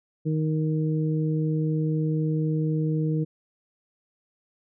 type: harmonic tone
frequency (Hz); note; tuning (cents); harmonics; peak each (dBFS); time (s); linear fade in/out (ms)
156; D#3; +5; 1 / 2 / 3; -23 / -29 / -33; 0.25-3.25; 20
effects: none